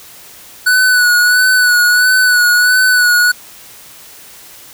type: tone with vibrato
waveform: square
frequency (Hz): 1480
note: F#6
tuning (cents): 0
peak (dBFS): -8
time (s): 0.66-3.32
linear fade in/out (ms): 10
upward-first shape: sine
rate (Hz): 1.5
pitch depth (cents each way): 35
effects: white hiss -37 dBFS RMS until 4.73 s